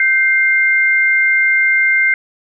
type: tone pair together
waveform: sine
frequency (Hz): 1554.3 / 2100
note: G6 / C7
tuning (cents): -15 / +6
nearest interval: perfect fourth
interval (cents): 521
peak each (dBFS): -15 / -11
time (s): 0-2.14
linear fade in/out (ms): 2
effects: none